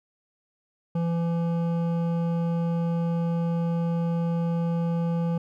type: tone with hard clipping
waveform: triangle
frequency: 168.6 Hz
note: E3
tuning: 39 cents sharp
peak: -25 dBFS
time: 0.95-5.38 s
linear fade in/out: 5 ms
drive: 15 dB
effects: none